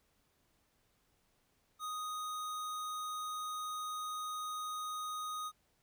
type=tone; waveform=square; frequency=1244.5 Hz; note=D#6; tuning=in tune; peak=-39 dBFS; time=1.79-5.52 s; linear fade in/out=50 ms; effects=pink hiss -75 dBFS RMS until 5.82 s